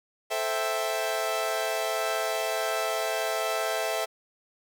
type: chord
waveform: sawtooth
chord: A minor seventh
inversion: none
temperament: equal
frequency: 440 / 523.3 / 659.3 / 784 Hz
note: A4 / C5 / E5 / G5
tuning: 0 / 0 / 0 / 0 cents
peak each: -30 / -31 / -25 / -31 dBFS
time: 0.3-4.06 s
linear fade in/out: 20 ms
effects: none